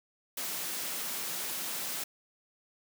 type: high-pass noise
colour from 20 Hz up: white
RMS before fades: -36 dBFS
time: 0.37-2.04 s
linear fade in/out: 5 ms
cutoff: 140 Hz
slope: 48 dB/octave
effects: none